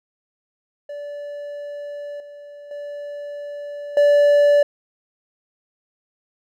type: tone with level steps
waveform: triangle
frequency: 580 Hz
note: D5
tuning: 22 cents flat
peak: -27 / -35 / -27 / -9 dBFS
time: 0.89-4.63 s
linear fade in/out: 5 ms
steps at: 2.2 / 2.71 / 3.97 s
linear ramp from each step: 2 ms
effects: none